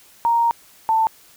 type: tone pair in turn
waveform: sine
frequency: 932.3 / 889.3 Hz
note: A#5 / A5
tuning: 0 / +18 cents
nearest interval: minor second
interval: 82 cents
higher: first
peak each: -14 dBFS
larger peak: neither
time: 0.25-0.51 / 0.89-1.07 s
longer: first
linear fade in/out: 0 ms
effects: white hiss -50 dBFS RMS until 1.36 s